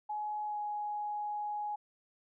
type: tone with pitch glide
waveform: sine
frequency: 843 to 834.8 Hz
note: G#5 to G#5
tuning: +26 to +9 cents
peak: -34 dBFS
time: 0.09-1.76 s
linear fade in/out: 10 ms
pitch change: -17 cents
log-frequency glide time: 0.46-0.57 s
effects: none